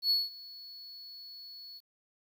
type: tone with ADSR envelope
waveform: triangle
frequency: 4392 Hz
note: C#8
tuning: 17 cents flat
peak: -22 dBFS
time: 0.02-1.81 s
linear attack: 83 ms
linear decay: 190 ms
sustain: -22 dB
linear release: 42 ms
effects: 10-bit